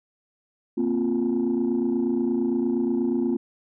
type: chord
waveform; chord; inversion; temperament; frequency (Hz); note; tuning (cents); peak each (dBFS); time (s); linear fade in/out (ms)
sine; Bb suspended second; none; equal; 233.1 / 261.6 / 349.2; Bb3 / C4 / F4; 0 / 0 / 0; -24; 0.77-3.37; 10
effects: tanh soft clip ceiling -16 dBFS